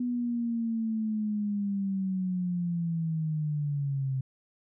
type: linear sweep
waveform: sine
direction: down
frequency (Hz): 246.9 to 130.81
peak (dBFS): -27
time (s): 0-4.21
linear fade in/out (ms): 5
effects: none